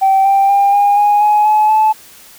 sine tone with pitch steps, 774 / 786.6 / 799.4 / 812.5 / 825.7 / 839.2 / 852.9 / 866.8 Hz, G5 / G5 / G5 / G#5 / G#5 / G#5 / G#5 / A5, -22 / +6 / +34 / -38 / -10 / +18 / +46 / -26 cents, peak -6 dBFS, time 0.01-1.93 s, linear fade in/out 20 ms, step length 240 ms, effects tanh soft clip ceiling -4 dBFS + white hiss -40 dBFS RMS until 2.38 s

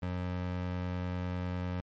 25% pulse tone, 90 Hz, F#2, 47 cents flat, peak -29 dBFS, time 0.02-1.81 s, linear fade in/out 10 ms, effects low-pass 3000 Hz 12 dB/octave + MP3 48 kbps

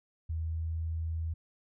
sine tone with pitch glide, 80.7 to 81.31 Hz, E2 to E2, -36 to -23 cents, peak -31 dBFS, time 0.29-1.34 s, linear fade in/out 10 ms, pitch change +13 cents, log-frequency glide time 0.41-0.7 s, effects none

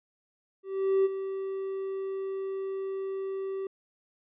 triangle tone with ADSR envelope, 386.6 Hz, G4, 24 cents flat, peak -17 dBFS, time 0.63-3.67 s, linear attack 420 ms, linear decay 26 ms, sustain -12 dB, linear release 3 ms, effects tanh soft clip ceiling -15 dBFS + resampled to 8000 Hz

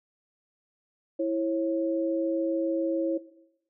sine tone pair together, 329.6 / 543.4 Hz, E4 / C#5, 0 / -35 cents, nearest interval major sixth, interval 865 cents, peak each -27 dBFS, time 1.19-3.18 s, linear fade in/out 10 ms, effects noise-tail reverb RT60 0.8 s tail -17 dB re dry

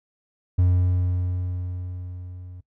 triangle tone with level ramp, 90.2 Hz, F#2, 44 cents flat, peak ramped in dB -13 to -36 dBFS, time 0.58-2.61 s, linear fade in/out 10 ms, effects noise-tail reverb RT60 0.1 s tail -18 dB re dry

